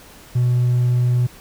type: tone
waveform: triangle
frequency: 123.1 Hz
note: B2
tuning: 5 cents flat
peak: -11 dBFS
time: 0.35-1.27 s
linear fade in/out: 10 ms
effects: tanh soft clip ceiling -9 dBFS + pink hiss -44 dBFS RMS until 1.4 s